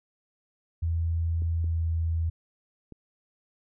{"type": "tone with pitch glide", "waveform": "sine", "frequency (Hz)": [83, 82.19], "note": ["E2", "E2"], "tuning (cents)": [12, -5], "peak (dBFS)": -24, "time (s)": [0.82, 2.3], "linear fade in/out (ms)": 10, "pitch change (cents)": -17, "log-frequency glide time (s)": [1.54, 1.86]}
{"type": "clicks", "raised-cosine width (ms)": 3, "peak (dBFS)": -31, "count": 3, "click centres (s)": [1.421, 1.643, 2.923]}
{"effects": []}